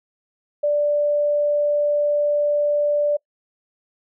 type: tone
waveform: sine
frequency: 587 Hz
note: D5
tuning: 1 cent flat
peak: -16 dBFS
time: 0.63-3.17 s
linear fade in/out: 10 ms
effects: noise-tail reverb RT60 0.1 s tail -25 dB re dry